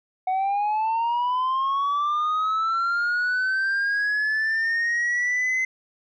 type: linear sweep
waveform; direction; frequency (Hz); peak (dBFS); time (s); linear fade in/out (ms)
sine; up; 740 to 2057; -18; 0.27-5.65; 5
effects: tanh soft clip ceiling -20 dBFS